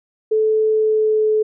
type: tone with pitch glide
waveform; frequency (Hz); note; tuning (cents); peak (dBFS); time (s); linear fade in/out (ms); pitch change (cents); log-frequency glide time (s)
sine; 435.2 to 430.9; A4 to A4; -19 to -36; -13; 0.31-1.43; 10; -17; 0.68-1.31
effects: none